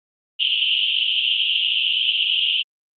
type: band-pass noise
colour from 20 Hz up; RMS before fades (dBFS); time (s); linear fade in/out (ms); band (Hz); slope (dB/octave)
white; -20; 0.39-2.63; 20; 2800 to 3200; 96
effects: Opus 48 kbps